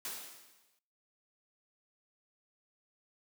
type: noise with exponential decay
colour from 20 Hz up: white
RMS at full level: -38 dBFS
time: 0.05-0.79 s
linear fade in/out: 1 ms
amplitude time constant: 160 ms
effects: noise-tail reverb RT60 0.6 s tail -20 dB re dry + high-pass 200 Hz 12 dB/octave